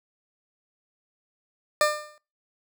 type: tone with exponential decay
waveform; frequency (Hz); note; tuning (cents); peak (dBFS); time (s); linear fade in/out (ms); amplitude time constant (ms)
20% pulse; 600; D5; +37; -11; 1.81-2.18; 1; 79
effects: noise-tail reverb RT60 0.3 s tail -21 dB re dry